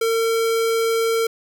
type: tone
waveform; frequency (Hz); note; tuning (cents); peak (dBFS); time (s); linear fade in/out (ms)
square; 454.4; A#4; -44; -18; 0.01-1.27; 5
effects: none